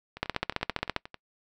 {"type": "two click trains", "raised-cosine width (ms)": 0.3, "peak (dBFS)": [-10, -24], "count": [12, 12], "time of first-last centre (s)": [[0.23, 0.963], [0.17, 1.143]], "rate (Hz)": [15, 11.3], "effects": ["noise-tail reverb RT60 0.1 s tail -24 dB re dry"]}